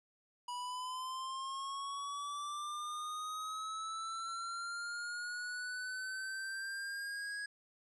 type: linear sweep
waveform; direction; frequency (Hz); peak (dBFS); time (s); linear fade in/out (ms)
square; up; 974 to 1661.2; -40; 0.48-7.46; 5
effects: resampled to 24000 Hz